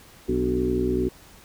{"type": "harmonic tone with a mistuned harmonic", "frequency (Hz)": 62.1, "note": "B1", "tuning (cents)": 10, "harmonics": [1, 2, 3, 4, 5, 6, 7], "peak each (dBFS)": [-30, -33, -35, -27, -30, -24, -34], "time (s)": [0.28, 1.09], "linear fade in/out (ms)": 10, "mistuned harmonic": 5, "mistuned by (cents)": -66, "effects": ["pink hiss -50 dBFS RMS until 1.44 s"]}